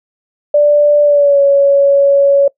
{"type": "tone with pitch glide", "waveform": "sine", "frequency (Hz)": [587.3, 559.8], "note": ["D5", "C#5"], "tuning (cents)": [0, 17], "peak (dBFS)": -5, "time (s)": [0.54, 2.48], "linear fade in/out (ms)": 5, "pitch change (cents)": -83, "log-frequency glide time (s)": [1.03, 1.41], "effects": ["noise-tail reverb RT60 0.1 s tail -21 dB re dry"]}